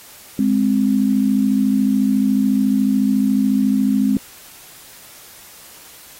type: tone pair together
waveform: sine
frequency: 207.6 / 261.6 Hz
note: G#3 / C4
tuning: 0 / 0 cents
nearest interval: major third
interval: 400 cents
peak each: -16 dBFS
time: 0.39-4.17 s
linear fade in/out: 2 ms
effects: white hiss -42 dBFS RMS until 6.19 s + AAC 48 kbps